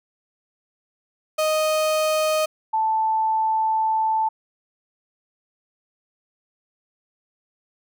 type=tone pair in turn; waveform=35% pulse / sine; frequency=622.3 / 880.1 Hz; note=D#5 / A5; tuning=0 / 0 cents; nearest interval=tritone; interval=600 cents; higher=second; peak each=-17 / -18 dBFS; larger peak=first; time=1.38-2.46 / 2.73-4.29 s; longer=second; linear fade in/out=10 ms; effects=none